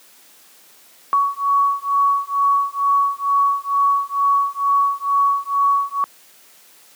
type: beating tone pair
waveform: sine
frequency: 1121 / 1123.2 Hz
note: C#6 / C#6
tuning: +19 / +22 cents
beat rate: 2.2 Hz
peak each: -18 dBFS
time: 1.13-6.04 s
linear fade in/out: 0 ms
effects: white hiss -49 dBFS RMS until 6.95 s + high-pass 200 Hz 12 dB/octave